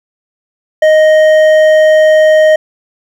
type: tone with hard clipping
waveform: triangle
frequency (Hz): 622.3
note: D#5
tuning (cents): 0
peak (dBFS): -5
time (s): 0.82-2.56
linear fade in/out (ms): 5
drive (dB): 11
effects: none